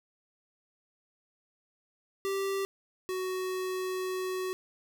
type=tone pair in turn; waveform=square; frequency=390.8 / 371.9 Hz; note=G4 / F#4; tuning=-5 / +9 cents; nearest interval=minor second; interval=86 cents; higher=first; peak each=-30 / -32 dBFS; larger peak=first; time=2.25-2.65 / 3.09-4.53 s; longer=second; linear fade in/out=0 ms; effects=none